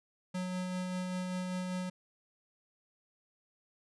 square tone with tremolo, 183 Hz, F#3, 19 cents flat, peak -34 dBFS, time 0.34-1.9 s, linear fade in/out 10 ms, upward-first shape sine, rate 5.1 Hz, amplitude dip 25%, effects resampled to 24000 Hz

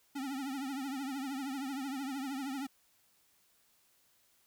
square tone with vibrato, 270.8 Hz, C#4, 40 cents flat, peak -37 dBFS, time 0.15-2.67 s, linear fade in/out 10 ms, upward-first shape triangle, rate 13 Hz, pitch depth 120 cents each way, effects white hiss -70 dBFS RMS until 4.46 s

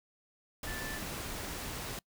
sine tone in noise, 1756 Hz, A6, 4 cents flat, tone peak -42 dBFS, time 0.67-0.98 s, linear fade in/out 2 ms, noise pink, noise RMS -40 dBFS, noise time 0.63-1.99 s, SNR -5 dB, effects noise-tail reverb RT60 0.1 s tail -25 dB re dry

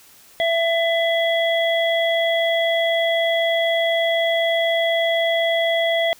harmonic tone, 667 Hz, E5, 20 cents sharp, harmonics 1 / 3 / 5, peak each -18 / -23 / -25 dBFS, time 0.4-6.13 s, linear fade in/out 0 ms, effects white hiss -49 dBFS RMS until 6.19 s

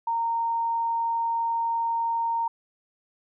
sine tone, 923 Hz, A#5, 17 cents flat, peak -23 dBFS, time 0.07-2.48 s, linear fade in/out 5 ms, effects none

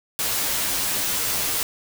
white noise with comb filter, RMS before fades -24 dBFS, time 0.19-1.63 s, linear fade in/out 0 ms, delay 12 ms, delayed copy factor -0.7, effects none

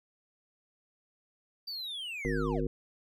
triangle linear sweep, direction down, 4699 to 474.8 Hz, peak -35 dBFS, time 1.67-2.61 s, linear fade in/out 10 ms
harmonic tone, 51.91 Hz, G#1, in tune, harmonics 1 / 3 / 5 / 7 / 9, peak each -35 / -35 / -35 / -35 / -35 dBFS, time 2.25-2.67 s, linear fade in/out 0 ms
effects none

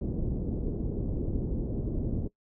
pink low-pass noise, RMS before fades -31 dBFS, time 0.01-2.28 s, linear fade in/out 5 ms, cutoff 410 Hz, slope 24 dB/octave, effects noise-tail reverb RT60 0.1 s tail -19 dB re dry

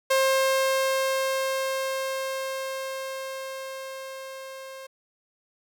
sawtooth tone with level ramp, 532 Hz, C5, 29 cents sharp, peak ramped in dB -15 to -35 dBFS, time 0.1-4.87 s, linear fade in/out 10 ms, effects none

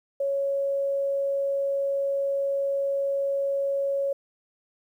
sine tone, 554.4 Hz, C#5, in tune, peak -23 dBFS, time 0.2-4.13 s, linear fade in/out 5 ms, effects 10-bit

